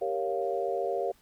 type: chord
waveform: sine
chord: G half-diminished seventh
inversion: none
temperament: equal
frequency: 392 / 466.2 / 554.4 / 698.5 Hz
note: G4 / Bb4 / Db5 / F5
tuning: 0 / 0 / 0 / 0 cents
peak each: -33 dBFS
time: 0.01-1.12 s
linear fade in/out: 10 ms
effects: pink hiss -63 dBFS RMS until 1.21 s + Opus 32 kbps